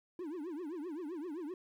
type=tone with vibrato; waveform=triangle; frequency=325.6 Hz; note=E4; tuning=21 cents flat; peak=-37 dBFS; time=0.19-1.54 s; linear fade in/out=2 ms; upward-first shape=triangle; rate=7.7 Hz; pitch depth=280 cents each way; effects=12-bit